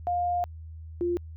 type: tone pair in turn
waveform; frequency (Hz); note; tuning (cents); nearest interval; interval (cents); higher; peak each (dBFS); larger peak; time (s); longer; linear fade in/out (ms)
sine; 706 / 348.9; F5 / F4; +19 / -2; octave; 1221; first; -24; neither; 0.07-0.44 / 1.01-1.17; first; 0
effects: added 80 Hz sine -39 dBFS peak until 1.36 s